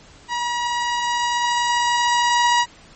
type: tone with level ramp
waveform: sawtooth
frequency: 960 Hz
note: B5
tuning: 49 cents flat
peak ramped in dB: -18 to -10 dBFS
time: 0.28-2.66 s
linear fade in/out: 50 ms
effects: pink hiss -47 dBFS RMS until 2.95 s + MP3 32 kbps